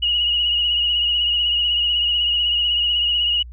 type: tone with vibrato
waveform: sine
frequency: 2891 Hz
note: F#7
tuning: 41 cents flat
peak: -16 dBFS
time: 0.02-3.43 s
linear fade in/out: 10 ms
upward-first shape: triangle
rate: 16 Hz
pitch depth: 42 cents each way
effects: added 60 Hz sine -34 dBFS peak until 3.52 s